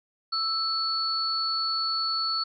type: tone pair together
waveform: sine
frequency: 1318.5 / 4425 Hz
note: E6 / C#8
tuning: 0 / -4 cents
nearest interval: octave + major sixth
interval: 2096 cents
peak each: -30 / -26 dBFS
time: 0.32-2.44 s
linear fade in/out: 10 ms
effects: none